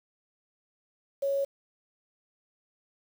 sine tone with quantisation, 554.4 Hz, C#5, in tune, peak -25 dBFS, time 1.22-1.45 s, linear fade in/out 10 ms, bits 8, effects none

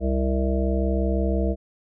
harmonic tone, 65.8 Hz, C2, 10 cents sharp, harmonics 1 / 3 / 5 / 7 / 9 / 10, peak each -22 / -27 / -29 / -30 / -32 / -32 dBFS, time 0-1.56 s, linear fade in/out 50 ms, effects none

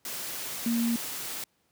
sine tone in noise, 233.1 Hz, A#3, in tune, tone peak -24 dBFS, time 0.66-0.96 s, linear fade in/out 2 ms, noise white, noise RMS -36 dBFS, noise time 0.05-1.44 s, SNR +9 dB, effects pink hiss -71 dBFS RMS until 1.71 s + high-pass 100 Hz 12 dB/octave

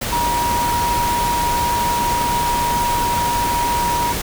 sine tone in noise, 954 Hz, A#5, 40 cents sharp, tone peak -17 dBFS, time 0.12-4.13 s, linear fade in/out 10 ms, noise pink, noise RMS -23 dBFS, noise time 0.01-4.22 s, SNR +3 dB, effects none

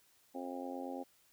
harmonic tone, 89 Hz, F2, 33 cents sharp, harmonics 3 / 4 / 5 / 6 / 7 / 8 / 9, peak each -43 / -49 / -52 / -46 / -54 / -51 / -47 dBFS, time 0.34-1.04 s, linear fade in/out 20 ms, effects white hiss -69 dBFS RMS until 1.32 s

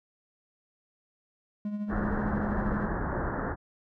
triangle tone with tremolo, 207.7 Hz, G#3, in tune, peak -26 dBFS, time 1.65-2.87 s, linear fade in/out 2 ms, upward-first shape triangle, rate 13 Hz, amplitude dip 60%
pink low-pass noise, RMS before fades -31 dBFS, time 1.88-3.56 s, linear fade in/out 50 ms, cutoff 1800 Hz, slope 96 dB/octave
effects none

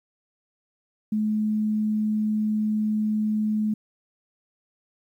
sine tone, 214.1 Hz, A3, 47 cents flat, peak -21 dBFS, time 1.12-3.74 s, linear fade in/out 5 ms, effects 10-bit

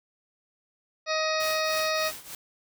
harmonic tone, 628 Hz, D#5, 16 cents sharp, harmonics 1 / 2 / 3 / 4 / 6 / 7 / 8 / 9, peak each -28 / -31 / -33 / -34 / -36 / -36 / -37 / -38 dBFS, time 1.06-2.12 s, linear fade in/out 50 ms
white noise with tremolo, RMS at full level -36 dBFS, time 1.4-2.35 s, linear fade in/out 2 ms, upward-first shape triangle, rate 3.3 Hz, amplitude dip 85%
effects none

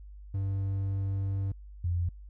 triangle / sine tone pair in turn, 97.6 / 87.19 Hz, G2 / F2, -7 / -2 cents, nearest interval major second, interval 195 cents, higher first, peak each -26 / -26 dBFS, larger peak neither, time 0.34-1.52 / 1.84-2.09 s, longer first, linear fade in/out 5 ms, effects added 50 Hz sine -44 dBFS peak until 2.29 s

